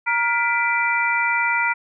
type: harmonic tone with a mistuned harmonic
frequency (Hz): 470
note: A#4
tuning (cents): +14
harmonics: 2 / 3 / 4 / 5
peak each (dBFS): -23 / -23 / -23 / -23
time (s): 0.06-1.74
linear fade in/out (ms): 20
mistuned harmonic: 4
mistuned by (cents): +100
effects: none